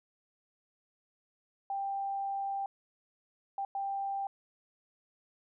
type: tone bursts at uneven times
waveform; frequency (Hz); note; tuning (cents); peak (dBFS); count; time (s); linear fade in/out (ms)
sine; 789; G5; +11; -32; 3; 1.7-2.66 / 3.58-3.65 / 3.75-4.27; 2
effects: none